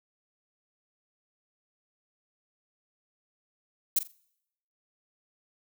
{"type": "noise with echo", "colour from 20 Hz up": "violet", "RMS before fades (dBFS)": -23, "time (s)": [3.96, 3.99], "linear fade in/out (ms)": 5, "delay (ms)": 43, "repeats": 3, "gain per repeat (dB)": -12, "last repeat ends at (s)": 4.119, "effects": ["noise-tail reverb RT60 0.8 s tail -26 dB re dry"]}